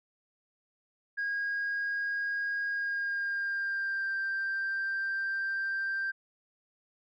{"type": "tone with pitch glide", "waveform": "sine", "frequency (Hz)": [1635, 1576.6], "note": ["G#6", "G6"], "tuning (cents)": [-28, 9], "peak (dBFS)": -28, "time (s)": [1.17, 6.12], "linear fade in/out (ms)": 20, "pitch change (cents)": -63, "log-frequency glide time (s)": [2.68, 4.14], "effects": ["tanh soft clip ceiling -27 dBFS"]}